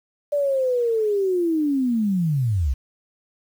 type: linear sweep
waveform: sine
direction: down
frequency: 587.3 to 58.27 Hz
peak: -18 dBFS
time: 0.32-2.74 s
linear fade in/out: 10 ms
effects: 8-bit